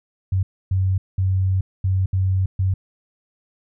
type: tone bursts at uneven times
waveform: sine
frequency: 94.5 Hz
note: F#2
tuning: 37 cents sharp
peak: -16 dBFS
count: 6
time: 0.32-0.43 / 0.71-0.98 / 1.18-1.61 / 1.84-2.06 / 2.13-2.46 / 2.59-2.74 s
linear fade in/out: 5 ms
effects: none